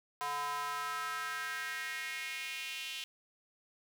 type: tone with high-pass filter sweep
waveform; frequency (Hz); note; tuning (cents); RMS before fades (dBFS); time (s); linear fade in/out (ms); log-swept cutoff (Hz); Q
square; 144.5; D3; -28; -39; 0.21-3.04; 0; 920 to 3000; 3.5
effects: none